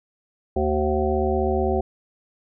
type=harmonic tone; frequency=75.7 Hz; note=D#2; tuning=47 cents flat; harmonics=1 / 3 / 5 / 7 / 9 / 10; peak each=-25 / -28 / -23 / -28 / -29 / -28 dBFS; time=0.56-1.81 s; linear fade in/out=5 ms; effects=none